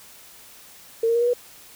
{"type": "tone with pitch steps", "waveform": "sine", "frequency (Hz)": [454.9, 463.1, 471.5, 480, 488.7], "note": ["A#4", "A#4", "A#4", "B4", "B4"], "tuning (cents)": [-42, -11, 20, -49, -18], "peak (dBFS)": -17, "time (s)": [1.03, 1.335], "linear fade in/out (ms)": 5, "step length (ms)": 61, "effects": ["white hiss -47 dBFS RMS until 1.75 s"]}